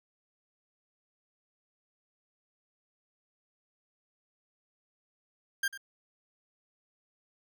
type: tone with echo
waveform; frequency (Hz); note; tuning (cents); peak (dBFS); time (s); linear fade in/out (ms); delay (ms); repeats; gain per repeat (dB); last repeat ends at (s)
40% pulse; 1595; G6; +30; -26; 5.63-5.68; 5; 96; 1; -14; 5.776
effects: none